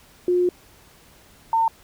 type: tone pair in turn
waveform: sine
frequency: 357.5 / 905 Hz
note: F4 / A5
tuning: +41 / +48 cents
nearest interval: octave + major third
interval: 1607 cents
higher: second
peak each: -16 dBFS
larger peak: neither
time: 0.28-0.49 / 1.53-1.68 s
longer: first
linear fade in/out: 2 ms
effects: pink hiss -52 dBFS RMS until 1.83 s